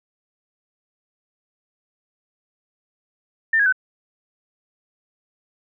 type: tone with pitch steps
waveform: sine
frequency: 1801 / 1651.5 / 1514.5 Hz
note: A6 / G#6 / F#6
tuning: +40 / -10 / +40 cents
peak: -14 dBFS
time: 3.53-3.725 s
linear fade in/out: 5 ms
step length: 65 ms
effects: none